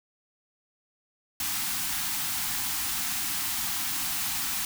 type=band-stop noise; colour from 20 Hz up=white; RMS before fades=-30 dBFS; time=1.4-4.65 s; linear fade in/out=2 ms; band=330 to 710 Hz; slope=96 dB/octave; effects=none